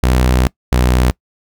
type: tone pair in turn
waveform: sawtooth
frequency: 62.8 / 62.11 Hz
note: B1 / B1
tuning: +30 / +10 cents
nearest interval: unison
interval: 20 cents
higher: first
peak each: -6 dBFS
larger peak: neither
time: 0.03-0.47 / 0.72-1.11 s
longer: first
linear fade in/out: 0 ms
effects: noise-tail reverb RT60 0.1 s tail -23 dB re dry